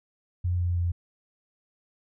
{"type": "tone with pitch steps", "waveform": "sine", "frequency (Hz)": [88.8, 87.78, 86.77], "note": ["F2", "F2", "F2"], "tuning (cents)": [29, 9, -11], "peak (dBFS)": -23, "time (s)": [0.44, 0.92], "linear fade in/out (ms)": 10, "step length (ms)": 160, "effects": []}